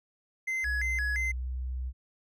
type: tone with vibrato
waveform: triangle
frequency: 1864.7 Hz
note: A#6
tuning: in tune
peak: -27 dBFS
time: 0.47-1.32 s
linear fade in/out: 10 ms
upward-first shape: square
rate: 2.9 Hz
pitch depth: 180 cents each way
type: tone with pitch glide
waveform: sine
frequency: 62 to 63.45 Hz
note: B1 to B1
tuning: +7 to +47 cents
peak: -31 dBFS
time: 0.63-1.93 s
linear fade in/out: 50 ms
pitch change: +40 cents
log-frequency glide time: 1.31-1.47 s
effects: none